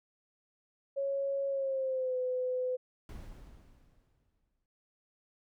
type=tone with pitch glide; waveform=sine; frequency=552 to 506.2 Hz; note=C#5 to B4; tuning=-7 to +43 cents; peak=-30 dBFS; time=0.96-2.77 s; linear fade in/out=20 ms; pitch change=-150 cents; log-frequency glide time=1.48-2.17 s
type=noise with exponential decay; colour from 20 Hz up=brown; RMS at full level=-43 dBFS; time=3.09-4.66 s; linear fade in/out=1 ms; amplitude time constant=340 ms
effects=none